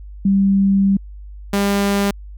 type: tone pair in turn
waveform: sine / sawtooth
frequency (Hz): 196 / 200.3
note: G3 / G3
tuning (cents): 0 / +38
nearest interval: unison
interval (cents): 38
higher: second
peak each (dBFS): -11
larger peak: neither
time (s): 0.25-0.97 / 1.53-2.11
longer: first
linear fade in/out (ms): 5
effects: added 50 Hz sine -32 dBFS peak until 2.37 s